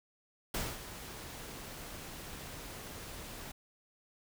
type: noise with ADSR envelope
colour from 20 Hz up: pink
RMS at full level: -35 dBFS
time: 0.54-3.52 s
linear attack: 5 ms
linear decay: 230 ms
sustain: -11 dB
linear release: 9 ms
effects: none